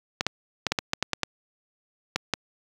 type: clicks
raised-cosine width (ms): 0.2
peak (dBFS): -6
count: 11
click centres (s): 0.209 / 0.266 / 0.667 / 0.72 / 0.788 / 0.934 / 1.026 / 1.133 / 1.233 / 2.16 / 2.337
effects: high-pass 60 Hz 12 dB/octave + 7-bit